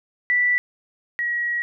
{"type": "tone pair in turn", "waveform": "sine", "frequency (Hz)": [1967, 1909.9], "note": ["B6", "A#6"], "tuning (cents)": [-7, 42], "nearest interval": "minor second", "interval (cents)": 51, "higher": "first", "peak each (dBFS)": [-16, -21], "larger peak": "first", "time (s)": [[0.3, 0.58], [1.19, 1.62]], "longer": "second", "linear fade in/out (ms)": 0, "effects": []}